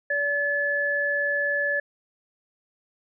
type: tone pair together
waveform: sine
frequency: 574.6 / 1722 Hz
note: D5 / A6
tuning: -38 / -38 cents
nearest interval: octave + perfect fifth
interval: 1900 cents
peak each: -28 / -23 dBFS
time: 0.1-1.8 s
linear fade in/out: 5 ms
effects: none